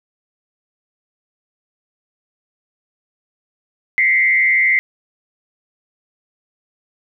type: tone with frequency modulation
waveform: sine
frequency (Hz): 2077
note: C7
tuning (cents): -13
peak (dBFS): -11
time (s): 3.98-4.79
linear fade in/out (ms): 0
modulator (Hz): 112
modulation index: 0.82
effects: none